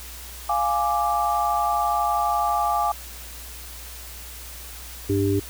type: chord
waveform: sine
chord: D diminished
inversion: first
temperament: equal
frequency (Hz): 698.5 / 830.6 / 1174.7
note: F5 / Ab5 / D6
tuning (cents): 0 / 0 / 0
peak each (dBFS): -25 / -23 / -24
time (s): 0.49-2.92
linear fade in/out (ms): 5
type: harmonic tone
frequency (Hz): 99.1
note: G2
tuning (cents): +19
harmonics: 1 / 3 / 4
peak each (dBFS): -23 / -23 / -23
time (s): 5.09-5.4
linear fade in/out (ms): 10
effects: added 60 Hz sine -40 dBFS peak until 5.49 s + white hiss -40 dBFS RMS until 5.49 s